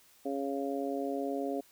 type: harmonic tone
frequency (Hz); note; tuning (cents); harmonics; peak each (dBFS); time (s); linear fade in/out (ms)
138.59; C#3; 0; 2 / 3 / 4 / 5; -35 / -37 / -38 / -39; 0.25-1.61; 10
effects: white hiss -62 dBFS RMS until 1.71 s